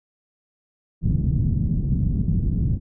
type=low-pass noise; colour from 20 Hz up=white; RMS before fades=-21 dBFS; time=1.01-2.8 s; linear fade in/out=50 ms; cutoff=180 Hz; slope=24 dB/octave; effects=none